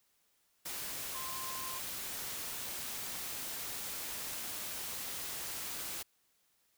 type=tone in noise; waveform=sine; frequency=1046.5 Hz; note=C6; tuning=in tune; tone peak=-44 dBFS; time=1.14-1.79 s; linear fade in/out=10 ms; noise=white; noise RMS=-41 dBFS; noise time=0.65-6.03 s; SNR=-6 dB; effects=white hiss -74 dBFS RMS until 6.77 s